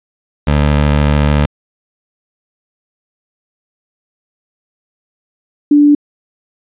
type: tone pair in turn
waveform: 20% pulse / sine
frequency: 73.5 / 292.2 Hz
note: D2 / D4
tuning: +2 / -9 cents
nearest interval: 2 octaves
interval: 2389 cents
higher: second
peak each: -4 dBFS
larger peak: neither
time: 0.47-1.46 / 5.71-5.95 s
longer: first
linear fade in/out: 5 ms
effects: resampled to 8000 Hz